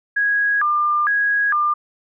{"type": "tone with vibrato", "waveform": "sine", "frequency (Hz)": 1408, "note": "F6", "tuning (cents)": 14, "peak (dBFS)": -15, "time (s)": [0.16, 1.74], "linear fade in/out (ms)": 10, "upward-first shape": "square", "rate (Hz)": 1.1, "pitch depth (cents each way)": 280, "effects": []}